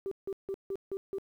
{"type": "tone bursts", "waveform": "sine", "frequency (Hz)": 390, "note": "G4", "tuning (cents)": -9, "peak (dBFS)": -31, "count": 6, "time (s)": [0.06, 1.184], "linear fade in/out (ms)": 0, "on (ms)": 54, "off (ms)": 160, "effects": ["tanh soft clip ceiling -28 dBFS", "11-bit"]}